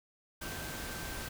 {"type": "tone in noise", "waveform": "sine", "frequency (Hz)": 1560, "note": "G6", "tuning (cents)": -9, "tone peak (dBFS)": -47, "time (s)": [0.41, 1.29], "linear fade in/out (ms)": 10, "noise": "pink", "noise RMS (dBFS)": -41, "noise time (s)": [0.41, 1.29], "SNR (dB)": -9, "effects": []}